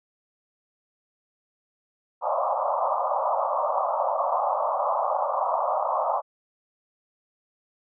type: band-pass noise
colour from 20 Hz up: pink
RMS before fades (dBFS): -25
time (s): 2.21-6.22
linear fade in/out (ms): 50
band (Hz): 550 to 1200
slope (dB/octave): 96
effects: none